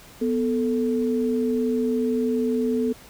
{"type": "tone pair together", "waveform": "sine", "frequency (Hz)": [246.9, 440.7], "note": ["B3", "A4"], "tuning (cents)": [0, 3], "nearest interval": "minor seventh", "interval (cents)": 1003, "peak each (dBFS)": [-22, -24], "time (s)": [0.21, 2.93], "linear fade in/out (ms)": 10, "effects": ["pink hiss -47 dBFS RMS until 3.09 s"]}